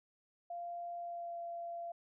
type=tone with pitch glide; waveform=sine; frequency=693 to 685 Hz; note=F5 to F5; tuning=-14 to -34 cents; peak=-40 dBFS; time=0.5-1.92 s; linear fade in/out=5 ms; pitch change=-20 cents; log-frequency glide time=0.98-1.39 s; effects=none